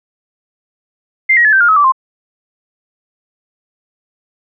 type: tone with pitch steps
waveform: sine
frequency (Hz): 2093 / 1897.2 / 1719.8 / 1558.9 / 1413.1 / 1281 / 1161.2 / 1052.6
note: C7 / A#6 / A6 / G6 / F6 / E6 / D6 / C6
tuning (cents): 0 / +30 / -40 / -10 / +20 / -50 / -20 / +10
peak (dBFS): -6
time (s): 1.29-1.922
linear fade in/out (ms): 10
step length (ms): 79
effects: none